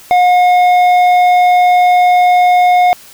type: tone with tanh clipping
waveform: sine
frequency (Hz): 720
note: F#5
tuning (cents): -47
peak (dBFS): -7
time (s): 0.11-2.93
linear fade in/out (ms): 0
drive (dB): 9
effects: white hiss -38 dBFS RMS until 3.13 s